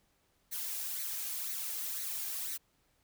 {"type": "noise with flanger", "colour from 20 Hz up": "blue", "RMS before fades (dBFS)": -38, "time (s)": [0.51, 2.58], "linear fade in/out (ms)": 20, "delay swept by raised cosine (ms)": [0.48, 2.48], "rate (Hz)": 2, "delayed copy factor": 0.6, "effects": ["pink hiss -73 dBFS RMS until 3.03 s"]}